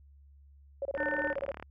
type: tone bursts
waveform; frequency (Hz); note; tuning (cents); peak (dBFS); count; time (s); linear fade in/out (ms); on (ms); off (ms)
sine; 554.4; C#5; 0; -30; 12; 0.82-1.512; 2; 32; 28
type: click train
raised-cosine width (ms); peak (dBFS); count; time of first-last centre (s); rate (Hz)
0.5; -26; 26; 0.95-1.626; 37
type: harmonic tone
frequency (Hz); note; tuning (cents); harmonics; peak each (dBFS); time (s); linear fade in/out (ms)
300; D4; +37; 1 / 3 / 5 / 6; -38 / -39 / -37 / -33; 0.96-1.35; 50
effects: added 70 Hz sine -54 dBFS peak until 1.7 s